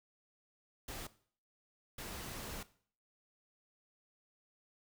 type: noise bursts at uneven times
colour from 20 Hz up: pink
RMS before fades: -45 dBFS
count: 2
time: 0.88-1.07 / 1.98-2.63 s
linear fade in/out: 5 ms
effects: noise-tail reverb RT60 0.5 s tail -17 dB re dry